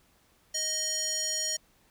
square tone with band-pass filter, 624 Hz, D#5, 5 cents sharp, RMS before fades -31 dBFS, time 0.54-1.57 s, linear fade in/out 10 ms, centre 6200 Hz, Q 4.1, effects pink hiss -65 dBFS RMS until 1.9 s

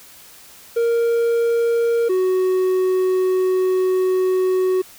triangle tone pair in turn, 466.2 / 371.7 Hz, A#4 / F#4, 0 / +8 cents, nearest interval major third, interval 392 cents, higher first, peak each -13 dBFS, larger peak neither, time 0.76-2.09 / 2.09-4.82 s, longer second, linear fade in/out 10 ms, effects white hiss -44 dBFS RMS until 4.98 s

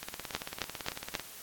two click trains, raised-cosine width 0.2 ms, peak -13 / -20 dBFS, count 4 / 22, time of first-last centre 0.35-1.152 / 0.03-1.197 s, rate 3.74 / 18 Hz, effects white hiss -48 dBFS RMS until 1.42 s + AAC 64 kbps

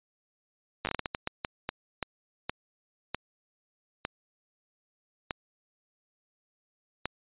slowing click train, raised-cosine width 0.3 ms, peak -14 dBFS, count 18, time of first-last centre 0.85-7.056 s, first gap 9 ms, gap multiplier 1.39, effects resampled to 8000 Hz

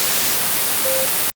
sine tone in noise, 528 Hz, C5, 16 cents sharp, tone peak -20 dBFS, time 0.85-1.05 s, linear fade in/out 0 ms, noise white, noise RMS -18 dBFS, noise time 0-1.3 s, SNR -5 dB, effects high-pass 100 Hz 12 dB/octave + Opus 48 kbps

